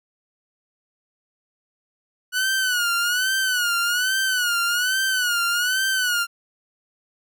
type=tone with vibrato; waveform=sawtooth; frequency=1471 Hz; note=F#6; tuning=11 cents flat; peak=-16 dBFS; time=2.32-6.27 s; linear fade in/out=50 ms; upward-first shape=sine; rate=1.2 Hz; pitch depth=100 cents each way; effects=none